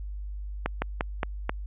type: slowing click train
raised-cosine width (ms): 0.5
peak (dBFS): -11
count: 5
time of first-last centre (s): 0.66-1.494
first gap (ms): 160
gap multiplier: 1.18
effects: added 50 Hz sine -33 dBFS peak until 1.66 s + resampled to 8000 Hz